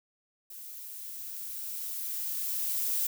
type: noise with level ramp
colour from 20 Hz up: violet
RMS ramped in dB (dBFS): -45 to -29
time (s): 0.5-3.07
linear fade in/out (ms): 5
effects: none